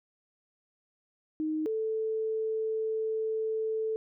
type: tone pair in turn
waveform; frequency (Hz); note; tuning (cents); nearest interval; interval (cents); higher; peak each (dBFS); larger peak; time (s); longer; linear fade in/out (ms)
sine; 311.1 / 440; D#4 / A4; 0 / 0; tritone; 600; second; -28 / -28; neither; 1.4-1.66 / 1.66-3.96; second; 0
effects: none